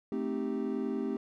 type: chord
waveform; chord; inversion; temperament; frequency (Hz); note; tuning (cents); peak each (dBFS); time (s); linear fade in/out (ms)
triangle; A half-diminished seventh; none; equal; 220 / 261.6 / 311.1 / 392; A3 / C4 / Eb4 / G4; 0 / 0 / 0 / 0; -34 / -33 / -37 / -34; 0.12-1.17; 2
effects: none